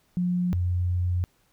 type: tone pair in turn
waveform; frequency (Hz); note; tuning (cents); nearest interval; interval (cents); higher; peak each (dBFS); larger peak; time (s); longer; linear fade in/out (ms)
sine; 178.4 / 89.2; F3 / F2; +37 / +37; octave; 1200; first; -22; neither; 0.17-0.53 / 0.53-1.24; second; 0
effects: pink hiss -66 dBFS RMS until 1.52 s